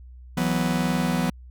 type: chord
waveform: 45% pulse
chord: E suspended second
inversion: none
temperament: just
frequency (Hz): 164.81 / 185.42 / 247.2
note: E3 / F#3 / B3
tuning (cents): 0 / +4 / +2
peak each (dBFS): -26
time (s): 0.37-1.3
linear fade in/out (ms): 5
effects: added 62 Hz sine -41 dBFS peak until 1.5 s